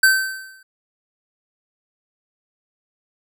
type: tone with exponential decay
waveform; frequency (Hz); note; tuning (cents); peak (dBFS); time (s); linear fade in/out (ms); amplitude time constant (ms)
square; 1544; G6; -27; -9; 0.03-0.63; 5; 130
effects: none